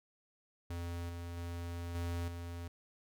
square tone with level steps, 85.9 Hz, F2, 28 cents flat, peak -39 / -42 / -40 / -36 / -42 dBFS, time 0.7-2.68 s, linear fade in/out 5 ms, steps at 1.09 / 1.37 / 1.95 / 2.28 s, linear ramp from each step 2 ms, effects none

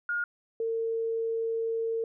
sine tone pair in turn, 1426 / 454 Hz, F6 / A#4, +36 / -46 cents, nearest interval octave + minor sixth, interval 1982 cents, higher first, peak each -27 dBFS, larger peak neither, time 0.09-0.24 / 0.6-2.04 s, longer second, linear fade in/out 2 ms, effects none

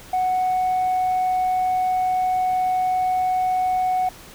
sine tone, 740 Hz, F#5, in tune, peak -16 dBFS, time 0.13-4.09 s, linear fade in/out 5 ms, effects tanh soft clip ceiling -16 dBFS + pink hiss -43 dBFS RMS until 4.34 s

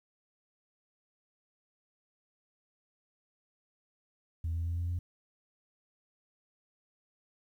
sine tone with pitch steps, 82.41 / 83.66 / 84.92 / 86.21 / 87.51 Hz, E2 / E2 / F2 / F2 / F2, 0 / +26 / -48 / -22 / +4 cents, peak -29 dBFS, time 4.44-4.99 s, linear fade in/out 5 ms, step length 110 ms, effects tanh soft clip ceiling -28 dBFS + 11-bit

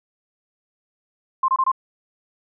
sine tone bursts, 1054 Hz, C6, 12 cents sharp, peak -15 dBFS, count 4, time 1.43-1.717 s, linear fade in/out 5 ms, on 53 ms, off 25 ms, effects none

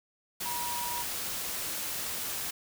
sine tone in noise, 960 Hz, B5, 49 cents flat, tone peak -35 dBFS, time 0.45-1.03 s, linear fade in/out 10 ms, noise white, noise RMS -35 dBFS, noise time 0.4-2.51 s, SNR -3 dB, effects none

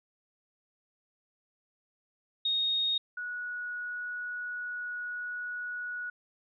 sine tone pair in turn, 3724 / 1462.6 Hz, A#7 / F#6, -2 / -20 cents, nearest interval octave + major third, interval 1618 cents, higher first, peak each -26 / -34 dBFS, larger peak first, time 2.45-2.98 / 3.17-6.1 s, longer second, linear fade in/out 5 ms, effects none

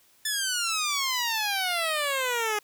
10% pulse exponential sweep, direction down, 1760 to 412.8 Hz, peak -17 dBFS, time 0.25-2.59 s, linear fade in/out 5 ms, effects white hiss -61 dBFS RMS until 2.63 s

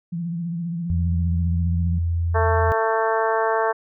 sine tone with vibrato, 170 Hz, F3, 46 cents flat, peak -24 dBFS, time 0.12-1.99 s, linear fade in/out 10 ms, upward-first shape sine, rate 15 Hz, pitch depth 58 cents each way
sine tone, 84.7 Hz, E2, 48 cents sharp, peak -19 dBFS, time 0.9-2.72 s, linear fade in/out 0 ms
harmonic tone, 222.9 Hz, A3, 23 cents sharp, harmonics 2 / 3 / 4 / 5 / 6 / 7 / 8, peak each -23 / -24 / -24 / -26 / -32 / -29 / -33 dBFS, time 2.34-3.73 s, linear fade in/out 20 ms
effects none

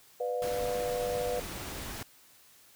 sine chord, B diminished, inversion none, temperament just, 493.9 / 592.7 / 711.2 Hz, B4 / D5 / F5, 0 / +16 / +31 cents, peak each -31 / -37 / -37 dBFS, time 0.2-1.4 s, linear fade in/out 5 ms
pink noise, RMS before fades -40 dBFS, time 0.42-2.03 s, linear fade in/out 2 ms
effects white hiss -59 dBFS RMS until 2.75 s

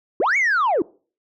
sine linear two-way sweep, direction up then down, 290 to 2284 to 290 Hz, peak -14 dBFS, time 0.2-0.82 s, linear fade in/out 2 ms, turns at 0.37 s, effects noise-tail reverb RT60 0.4 s tail -24 dB re dry + tanh soft clip ceiling -14 dBFS

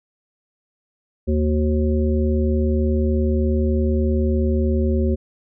harmonic tone with a mistuned harmonic, 76.8 Hz, D#2, 22 cents flat, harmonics 1 / 3 / 5 / 7, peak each -18 / -22 / -24 / -29 dBFS, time 1.27-5.16 s, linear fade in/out 20 ms, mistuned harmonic 5, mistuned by -47 cents, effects none

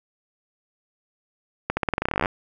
accelerating click train, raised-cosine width 0.5 ms, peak -7 dBFS, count 19, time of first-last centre 1.7-2.258 s, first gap 70 ms, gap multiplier 0.89, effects none

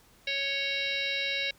harmonic tone with a mistuned harmonic, 554.4 Hz, C#5, in tune, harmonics 1 / 3 / 4 / 5 / 6 / 7 / 8 / 9 / 10, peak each -40 / -39 / -33 / -35 / -43 / -33 / -45 / -45 / -45 dBFS, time 0.27-1.51 s, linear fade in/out 5 ms, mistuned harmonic 6, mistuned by -95 cents, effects pink hiss -60 dBFS RMS until 1.58 s

